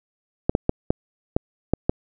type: clicks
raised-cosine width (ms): 2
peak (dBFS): -4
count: 7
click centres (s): 0.495 / 0.551 / 0.694 / 0.905 / 1.365 / 1.736 / 1.895
effects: none